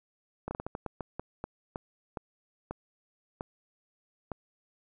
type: slowing click train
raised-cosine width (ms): 1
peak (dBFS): -21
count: 15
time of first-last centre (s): 0.48-4.317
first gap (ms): 30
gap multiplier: 1.3
effects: none